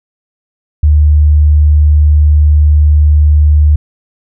sine tone, 75 Hz, D2, 37 cents sharp, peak -3 dBFS, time 0.83-3.76 s, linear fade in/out 5 ms, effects none

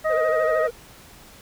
harmonic tone, 628 Hz, D#5, 16 cents sharp, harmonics 1 / 2 / 3, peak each -20 / -27 / -29 dBFS, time 0.04-0.68 s, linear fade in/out 20 ms
triangle tone with vibrato, 493.9 Hz, B4, in tune, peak -22 dBFS, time 0.09-0.71 s, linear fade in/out 20 ms, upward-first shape triangle, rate 13 Hz, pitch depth 140 cents each way
effects pink hiss -47 dBFS RMS until 1.41 s

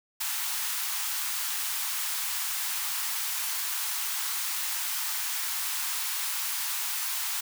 white high-pass noise, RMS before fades -31 dBFS, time 0.2-7.41 s, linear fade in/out 10 ms, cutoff 820 Hz, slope 48 dB/octave, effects none

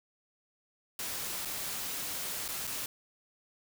white noise with dropouts, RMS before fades -37 dBFS, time 0.99-2.86 s, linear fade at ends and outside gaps 2 ms, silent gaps 1.451-1.455 / 2.48-2.486 / 2.67-2.674 s, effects none

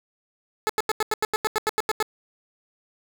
15% pulse tone bursts, 431.6 Hz, A4, 33 cents flat, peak -14 dBFS, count 13, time 0.67-2.026 s, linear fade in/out 0 ms, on 24 ms, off 87 ms, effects none

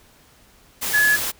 sine tone in noise, 1700 Hz, G#6, 40 cents sharp, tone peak -14 dBFS, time 0.93-1.17 s, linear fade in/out 20 ms, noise white, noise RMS -25 dBFS, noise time 0.81-1.32 s, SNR +8 dB, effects pink hiss -53 dBFS RMS until 1.39 s

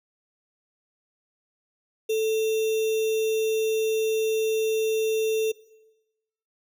sine tone with sample-and-hold, 440 Hz, A4, in tune, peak -21 dBFS, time 2.09-5.52 s, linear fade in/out 10 ms, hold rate 3150 Hz, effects noise-tail reverb RT60 1.0 s tail -20 dB re dry

